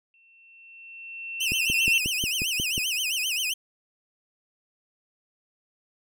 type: tone with exponential growth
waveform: sine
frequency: 2700 Hz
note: E7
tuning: 41 cents sharp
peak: -18 dBFS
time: 0.14-1.98 s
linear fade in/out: 1 ms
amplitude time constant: 400 ms
type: tone with vibrato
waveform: sawtooth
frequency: 2779 Hz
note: F7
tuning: 9 cents flat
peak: -22 dBFS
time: 1.4-3.54 s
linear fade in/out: 10 ms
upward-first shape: sine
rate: 7.6 Hz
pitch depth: 210 cents each way
type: click train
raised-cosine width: 3 ms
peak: -19 dBFS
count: 8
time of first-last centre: 1.52-2.779 s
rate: 5.56 Hz
effects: none